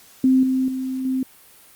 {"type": "tone with level steps", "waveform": "sine", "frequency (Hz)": 260.6, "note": "C4", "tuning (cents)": -7, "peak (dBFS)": [-12, -17, -23, -19], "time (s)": [0.24, 1.23], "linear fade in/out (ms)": 2, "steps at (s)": [0.43, 0.68, 1.05], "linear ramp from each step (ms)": 2, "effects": ["white hiss -49 dBFS RMS until 1.75 s", "Opus 48 kbps"]}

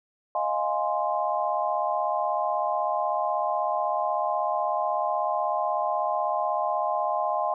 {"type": "chord", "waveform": "sine", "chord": "F minor seventh", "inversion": "third", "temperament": "equal", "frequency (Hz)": [622.3, 698.5, 830.6, 1046.5], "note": ["Eb5", "F5", "Ab5", "C6"], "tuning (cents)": [0, 0, 0, 0], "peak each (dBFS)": -29, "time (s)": [0.35, 7.54], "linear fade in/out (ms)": 2, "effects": []}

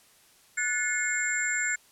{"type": "tone cluster", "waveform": "sine", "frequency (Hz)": [1472, 1740, 2156, 7360], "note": ["F#6", "A6", "C#7", "A#8"], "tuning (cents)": [-9, -20, -49, -23], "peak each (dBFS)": -31, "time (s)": [0.57, 1.76], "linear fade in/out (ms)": 10, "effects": ["white hiss -59 dBFS RMS until 1.91 s", "low-pass 12000 Hz 12 dB/octave"]}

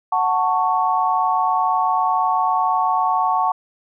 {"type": "chord", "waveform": "sine", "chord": "F# minor", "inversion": "none", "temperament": "just", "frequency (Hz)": [740, 888, 1110], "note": ["F#5", "A5", "C#6"], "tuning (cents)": [0, 16, 2], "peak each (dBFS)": -20, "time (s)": [0.12, 3.52], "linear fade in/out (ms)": 5, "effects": []}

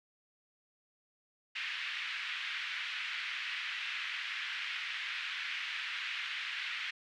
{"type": "band-pass noise", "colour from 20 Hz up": "white", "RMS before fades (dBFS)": -39, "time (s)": [1.55, 6.91], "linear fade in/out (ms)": 10, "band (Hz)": [1600, 3000], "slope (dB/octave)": 24, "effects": []}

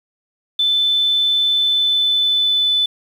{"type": "tone with pitch glide", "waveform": "sine", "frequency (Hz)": [3520, 3500], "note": ["A7", "A7"], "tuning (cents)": [0, -10], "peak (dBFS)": -13, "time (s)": [0.59, 2.86], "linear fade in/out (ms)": 5, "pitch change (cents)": -10, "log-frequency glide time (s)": [1.51, 2.68], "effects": ["7-bit"]}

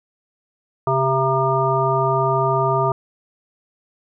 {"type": "harmonic tone with a mistuned harmonic", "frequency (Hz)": 133.7, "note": "C3", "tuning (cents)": 38, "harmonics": [1, 3, 5, 7, 9], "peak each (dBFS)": [-22, -22, -22, -22, -22], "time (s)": [0.87, 2.92], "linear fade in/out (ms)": 2, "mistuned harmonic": 3, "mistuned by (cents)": -26, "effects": []}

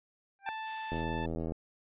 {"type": "tone with exponential growth", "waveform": "25% pulse", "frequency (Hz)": 790, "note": "G5", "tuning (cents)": 13, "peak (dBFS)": -27, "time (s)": [0.39, 0.49], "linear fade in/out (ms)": 0, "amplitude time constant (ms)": 20}
{"type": "tone", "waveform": "sawtooth", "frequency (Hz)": 880, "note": "A5", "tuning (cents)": 0, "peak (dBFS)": -33, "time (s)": [0.46, 1.26], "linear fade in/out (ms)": 5}
{"type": "noise", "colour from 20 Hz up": "blue", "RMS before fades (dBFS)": -43, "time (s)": [0.63, 1.05], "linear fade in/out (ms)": 50}
{"type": "click train", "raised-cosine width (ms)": 2, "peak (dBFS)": -23, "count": 50, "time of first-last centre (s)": [0.92, 1.52], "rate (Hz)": 81.6}
{"effects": ["resampled to 8000 Hz"]}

